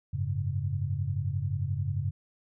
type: chord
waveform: sine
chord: F# suspended second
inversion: none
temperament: equal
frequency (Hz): 92.5 / 103.83 / 138.59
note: F#2 / G#2 / C#3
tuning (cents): 0 / 0 / 0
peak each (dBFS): -32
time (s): 0.13-2.11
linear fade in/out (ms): 10
effects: none